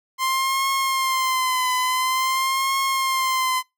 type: tone with vibrato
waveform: sawtooth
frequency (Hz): 1045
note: C6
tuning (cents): -2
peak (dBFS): -16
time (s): 0.18-3.63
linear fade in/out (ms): 50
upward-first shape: triangle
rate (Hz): 0.48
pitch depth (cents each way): 62
effects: noise-tail reverb RT60 0.2 s tail -25 dB re dry